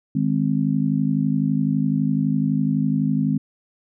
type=chord; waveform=sine; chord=Ab major; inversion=second; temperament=just; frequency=155.74 / 207.7 / 259.6 Hz; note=Eb3 / Ab3 / C4; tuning=+2 / 0 / -13 cents; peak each=-22 dBFS; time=0.15-3.38 s; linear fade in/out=5 ms; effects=none